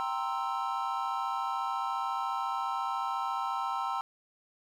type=chord; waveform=triangle; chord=C dominant seventh; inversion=second; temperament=equal; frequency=784 / 932.3 / 1046.5 / 1318.5 Hz; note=G5 / Bb5 / C6 / E6; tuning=0 / 0 / 0 / 0 cents; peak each=-34 dBFS; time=0-4.01 s; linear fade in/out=0 ms; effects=none